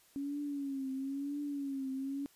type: tone with vibrato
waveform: sine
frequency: 277.2 Hz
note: C#4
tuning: in tune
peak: -35 dBFS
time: 0.16-2.26 s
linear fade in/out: 0 ms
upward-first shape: triangle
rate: 1 Hz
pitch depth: 90 cents each way
effects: white hiss -65 dBFS RMS until 2.35 s + resampled to 32000 Hz